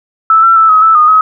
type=tone with pitch steps; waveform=sine; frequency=1315 / 1348 / 1319 / 1271 / 1315 / 1229 / 1274 Hz; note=E6 / E6 / E6 / D#6 / E6 / D#6 / D#6; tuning=-5 / +38 / +1 / +36 / -5 / -22 / +41 cents; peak=-3 dBFS; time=0.3-1.21 s; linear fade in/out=2 ms; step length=130 ms; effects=none